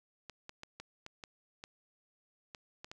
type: clicks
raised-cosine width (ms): 0.2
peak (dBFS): -28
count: 10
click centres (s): 0.297 / 0.494 / 0.634 / 0.8 / 1.064 / 1.238 / 1.639 / 2.548 / 2.845 / 2.915
effects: none